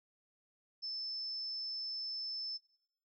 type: tone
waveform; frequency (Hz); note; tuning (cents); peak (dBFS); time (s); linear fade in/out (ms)
sine; 5270; E8; -1; -38; 0.82-2.58; 20
effects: noise-tail reverb RT60 0.7 s tail -21 dB re dry